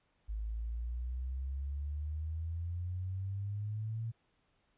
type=exponential sweep; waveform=sine; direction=up; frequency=52.3 to 115.2 Hz; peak=-35 dBFS; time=0.28-4.12 s; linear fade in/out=20 ms; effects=pink hiss -75 dBFS RMS until 4.77 s + resampled to 8000 Hz